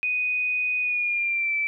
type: tone with pitch glide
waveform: sine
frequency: 2489 to 2322 Hz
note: D#7 to D7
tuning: 0 to -20 cents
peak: -22 dBFS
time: 0.03-1.67 s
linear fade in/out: 0 ms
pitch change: -120 cents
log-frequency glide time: 0.8-1.56 s
effects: none